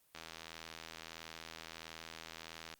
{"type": "click train", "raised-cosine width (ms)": 0.2, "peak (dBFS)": -29, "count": 212, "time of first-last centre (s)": [0.15, 2.739], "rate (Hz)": 81.5, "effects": ["white hiss -71 dBFS RMS until 2.79 s", "Opus 32 kbps"]}